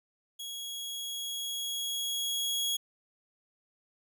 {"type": "tone with level ramp", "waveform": "sawtooth", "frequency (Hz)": 3322, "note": "G#7", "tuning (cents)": 0, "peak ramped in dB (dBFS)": [-35, -25], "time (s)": [0.39, 2.77], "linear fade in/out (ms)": 10, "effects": []}